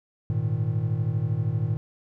triangle chord, Ab suspended second, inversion none, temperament equal, 103.83 / 116.54 / 155.56 Hz, Ab2 / Bb2 / Eb3, 0 / 0 / 0 cents, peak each -26 / -24 / -27 dBFS, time 0.3-1.77 s, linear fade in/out 0 ms, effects none

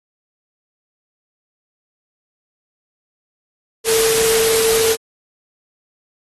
sine tone in noise, 448.9 Hz, A4, 35 cents sharp, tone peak -15 dBFS, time 3.84-4.97 s, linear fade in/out 50 ms, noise white, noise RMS -18 dBFS, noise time 3.84-4.97 s, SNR 0 dB, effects AAC 32 kbps

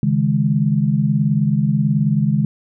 sine chord, C# suspended second, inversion none, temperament equal with one note detuned, 138.59 / 157.19 / 207.7 Hz, C#3 / D#3 / G#3, 0 / +18 / 0 cents, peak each -18 dBFS, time 0.03-2.45 s, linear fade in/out 2 ms, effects none

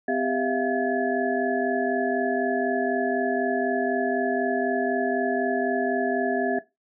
sine tone cluster, 254.6 / 396.8 / 654 / 698 / 1707 Hz, C4 / G4 / E5 / F5 / G#6, -47 / +21 / -14 / -1 / +47 cents, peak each -28 dBFS, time 0.08-6.59 s, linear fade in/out 5 ms, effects noise-tail reverb RT60 0.2 s tail -17 dB re dry

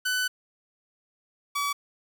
sawtooth tone pair in turn, 1500 / 1142.1 Hz, F#6 / D6, +23 / -49 cents, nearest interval perfect fourth, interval 472 cents, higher first, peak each -21 / -22 dBFS, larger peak first, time 0.05-0.28 / 1.55-1.73 s, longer first, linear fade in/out 10 ms, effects 9-bit

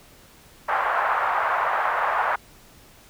white band-pass noise, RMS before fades -23 dBFS, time 0.68-2.36 s, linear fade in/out 10 ms, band 690 to 1400 Hz, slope 24 dB/octave, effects pink hiss -51 dBFS RMS until 3.09 s

